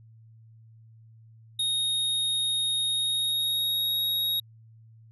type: tone with pitch glide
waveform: square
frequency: 3729 to 3777 Hz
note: A#7 to A#7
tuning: 0 to +22 cents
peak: -25 dBFS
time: 1.59-4.4 s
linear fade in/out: 5 ms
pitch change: +22 cents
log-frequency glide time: 2.85-4.02 s
effects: added 112 Hz sine -50 dBFS peak until 5.11 s